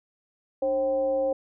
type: tone with frequency modulation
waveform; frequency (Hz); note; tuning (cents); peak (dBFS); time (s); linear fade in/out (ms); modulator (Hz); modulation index
sine; 536; C5; +42; -22; 0.62-1.33; 5; 239; 0.46
effects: none